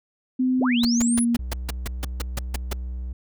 sine tone with pitch glide, 255.9 to 236 Hz, C4 to A#3, -38 to +22 cents, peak -18 dBFS, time 0.39-1.37 s, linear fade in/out 10 ms, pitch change -140 cents, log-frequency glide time 0.65-0.78 s
sine linear sweep, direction up, 38.89 to 10780 Hz, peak -25 dBFS, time 0.59-1.25 s, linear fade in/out 20 ms
pink noise bursts, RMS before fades -28 dBFS, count 12, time 0.83-2.732 s, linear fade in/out 5 ms, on 21 ms, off 150 ms
triangle tone, 62 Hz, B1, 7 cents sharp, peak -26 dBFS, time 1.39-3.13 s, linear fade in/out 5 ms
effects none

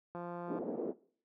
click train, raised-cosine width 1 ms, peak -30 dBFS, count 77, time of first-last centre 0.15-0.587 s, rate 174 Hz
white band-pass noise, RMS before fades -38 dBFS, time 0.47-0.94 s, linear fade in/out 50 ms, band 230 to 490 Hz, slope 24 dB/octave
effects noise-tail reverb RT60 0.5 s tail -20 dB re dry + high-pass 80 Hz 12 dB/octave

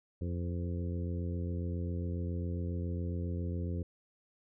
harmonic tone with a mistuned harmonic, 87.31 Hz, F2, in tune, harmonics 1 / 2 / 3 / 4 / 5 / 6, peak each -34 / -40 / -44 / -46 / -48 / -50 dBFS, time 0.21-3.83 s, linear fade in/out 5 ms, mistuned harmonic 6, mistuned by -19 cents, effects none

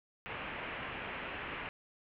white low-pass noise, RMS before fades -42 dBFS, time 0.26-1.69 s, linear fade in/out 0 ms, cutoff 2800 Hz, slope 48 dB/octave, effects none

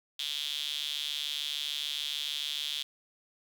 sawtooth tone with high-pass filter, 146.83 Hz, D3, in tune, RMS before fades -35 dBFS, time 0.19-2.83 s, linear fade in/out 5 ms, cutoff 3400 Hz, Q 7.4, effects none

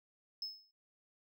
triangle tone with exponential decay, 5200 Hz, E8, 24 cents flat, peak -34 dBFS, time 0.42-0.71 s, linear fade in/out 2 ms, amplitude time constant 62 ms, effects noise-tail reverb RT60 0.1 s tail -19 dB re dry + tanh soft clip ceiling -32 dBFS

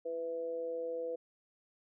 sine tone with amplitude modulation, 497.8 Hz, B4, 14 cents sharp, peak -32 dBFS, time 0.05-1.16 s, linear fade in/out 10 ms, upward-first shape sine, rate 163 Hz, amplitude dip 65%, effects none

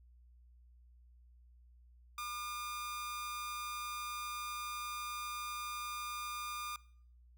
sawtooth tone with amplitude modulation, 1208 Hz, D6, 48 cents sharp, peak -34 dBFS, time 2.18-6.76 s, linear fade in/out 2 ms, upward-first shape sine, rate 227 Hz, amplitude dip 40%, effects noise-tail reverb RT60 0.6 s tail -22 dB re dry + added 60 Hz sine -59 dBFS peak until 7.37 s

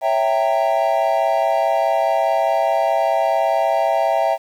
triangle chord, C# diminished seventh, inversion none, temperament equal with one note detuned, 554.4 / 659.3 / 784 / 922.2 Hz, C#5 / E5 / G5 / Bb5, 0 / 0 / 0 / -19 cents, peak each -22 / -16 / -18 / -22 dBFS, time 0.01-4.38 s, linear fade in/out 50 ms, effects 8-bit

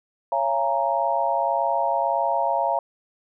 sine chord, Bb minor seventh, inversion first, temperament equal with one note detuned, 554.4 / 681.3 / 830.6 / 932.3 Hz, Db5 / F5 / Ab5 / Bb5, 0 / -43 / 0 / 0 cents, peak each -27 / -24 / -27 / -24 dBFS, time 0.32-2.79 s, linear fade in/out 2 ms, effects none

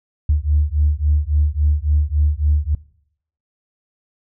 sine beating tone pair, 72.9 / 76.5 Hz, D2 / D#2, -12 / -29 cents, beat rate 3.6 Hz, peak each -16 dBFS, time 0.29-2.75 s, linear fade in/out 5 ms, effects noise-tail reverb RT60 0.7 s tail -22 dB re dry + tanh soft clip ceiling -6 dBFS

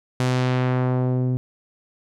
sawtooth tone with low-pass filter sweep, 127 Hz, B2, 49 cents sharp, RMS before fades -21 dBFS, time 0.2-1.37 s, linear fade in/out 0 ms, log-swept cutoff 9400 to 260 Hz, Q 0.79, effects none

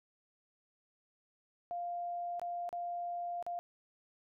sine tone with dropouts, 698.5 Hz, F5, in tune, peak -36 dBFS, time 1.71-3.59 s, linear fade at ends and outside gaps 0 ms, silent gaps 2.396-2.416 / 2.691-2.728 / 3.426-3.465 s, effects none

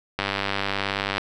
click train, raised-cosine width 0.3 ms, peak -8 dBFS, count 99, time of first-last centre 0.19-1.181 s, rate 98.9 Hz, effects none

